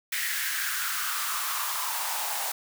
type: noise with high-pass filter sweep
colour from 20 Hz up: white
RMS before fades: -30 dBFS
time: 0.12-2.52 s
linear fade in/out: 5 ms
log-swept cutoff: 1900 to 750 Hz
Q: 4.6
effects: none